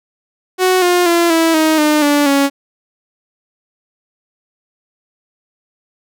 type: tone with pitch steps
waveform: sawtooth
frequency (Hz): 370 / 355.3 / 341.3 / 327.7 / 314.7 / 302.3 / 290.3 / 278.8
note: F#4 / F4 / F4 / E4 / D#4 / D#4 / D4 / C#4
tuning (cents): 0 / +30 / -40 / -10 / +20 / -50 / -20 / +10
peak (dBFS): -6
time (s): 0.58-2.5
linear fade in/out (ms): 50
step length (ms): 240
effects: none

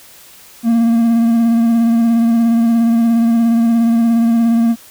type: tone with vibrato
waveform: triangle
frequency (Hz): 230.9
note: A#3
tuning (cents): -16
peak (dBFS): -7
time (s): 0.63-4.76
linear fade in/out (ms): 50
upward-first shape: sine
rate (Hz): 17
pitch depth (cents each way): 26
effects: white hiss -41 dBFS RMS until 4.9 s

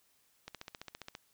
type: click train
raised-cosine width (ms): 0.2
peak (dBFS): -26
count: 11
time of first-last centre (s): 0.48-1.151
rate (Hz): 14.9
effects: white hiss -71 dBFS RMS until 1.33 s

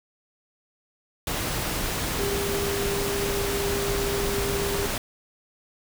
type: tone in noise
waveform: sine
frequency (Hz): 400.2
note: G4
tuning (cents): +36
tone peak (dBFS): -27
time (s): 2.19-4.86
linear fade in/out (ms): 2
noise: pink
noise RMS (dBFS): -28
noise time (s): 1.27-4.98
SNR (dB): -2
effects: none

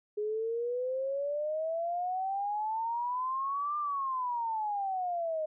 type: exponential two-way sweep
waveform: sine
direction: up then down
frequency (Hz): 415 to 1200 to 614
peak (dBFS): -30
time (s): 0.17-5.46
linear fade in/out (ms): 10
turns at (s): 3.78
effects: none

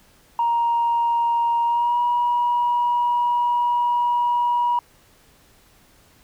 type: tone with pitch glide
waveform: sine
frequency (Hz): 938 to 962.7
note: A#5 to B5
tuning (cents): +11 to -45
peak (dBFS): -16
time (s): 0.39-4.79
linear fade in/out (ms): 2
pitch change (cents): +44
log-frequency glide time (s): 1.64-1.99
effects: tanh soft clip ceiling -13 dBFS + pink hiss -55 dBFS RMS until 6.23 s

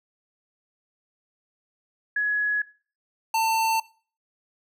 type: tone pair in turn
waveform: sine / square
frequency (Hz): 1683 / 895.2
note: G#6 / A5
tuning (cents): +23 / +30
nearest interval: major seventh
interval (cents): 1093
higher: first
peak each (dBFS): -21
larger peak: neither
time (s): 2.16-2.62 / 3.34-3.8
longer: neither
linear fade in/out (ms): 5
effects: noise-tail reverb RT60 0.4 s tail -20 dB re dry

